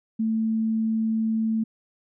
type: tone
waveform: sine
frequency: 222 Hz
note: A3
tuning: 16 cents sharp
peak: -21 dBFS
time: 0.19-1.64 s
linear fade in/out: 10 ms
effects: none